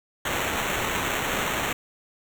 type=noise with sample-and-hold; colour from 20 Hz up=white; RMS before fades=-27 dBFS; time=0.25-1.73 s; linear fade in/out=5 ms; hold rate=4900 Hz; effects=none